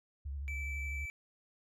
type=tone with vibrato; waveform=sine; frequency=69.9 Hz; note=C#2; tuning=15 cents sharp; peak=-37 dBFS; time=0.25-1.06 s; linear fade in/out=10 ms; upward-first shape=triangle; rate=12 Hz; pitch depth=94 cents each way
type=tone; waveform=triangle; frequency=2317 Hz; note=D7; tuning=24 cents flat; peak=-38 dBFS; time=0.48-1.1 s; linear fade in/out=0 ms
effects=none